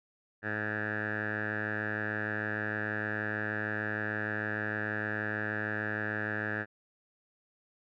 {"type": "tone with low-pass filter", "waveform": "10% pulse", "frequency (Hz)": 106.5, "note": "G#2", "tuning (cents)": 44, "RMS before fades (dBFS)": -34, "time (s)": [0.42, 6.66], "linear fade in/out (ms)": 50, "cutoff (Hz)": 1700, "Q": 8.7, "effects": []}